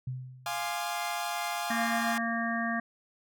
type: tone with exponential decay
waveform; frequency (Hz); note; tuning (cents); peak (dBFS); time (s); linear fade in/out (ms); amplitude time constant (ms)
sine; 128.1; C3; -36; -30; 0.07-0.76; 5; 150
type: chord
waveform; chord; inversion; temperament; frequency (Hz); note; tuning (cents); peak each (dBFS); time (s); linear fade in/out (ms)
sawtooth; D half-diminished seventh; first; equal with one note detuned; 698.5 / 830.6 / 1046.5 / 1195.2; F5 / Ab5 / C6 / D6; 0 / 0 / 0 / +30; -31 / -32 / -36 / -36; 0.46-2.18; 2
type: harmonic tone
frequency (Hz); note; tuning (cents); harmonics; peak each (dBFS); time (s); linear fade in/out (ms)
230.4; A#3; -20; 1 / 3 / 5 / 7 / 8; -32 / -35 / -37 / -36 / -35; 1.7-2.8; 5
effects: none